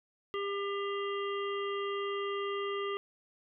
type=harmonic tone; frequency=400.1 Hz; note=G4; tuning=35 cents sharp; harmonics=1 / 3 / 5 / 7 / 8; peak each=-34 / -38 / -44 / -45 / -48 dBFS; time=0.34-2.97 s; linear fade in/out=0 ms; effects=none